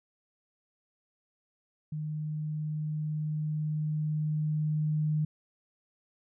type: tone with level ramp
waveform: sine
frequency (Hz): 153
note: D#3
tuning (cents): -29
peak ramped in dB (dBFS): -32 to -25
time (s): 1.92-5.25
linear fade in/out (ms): 5
effects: none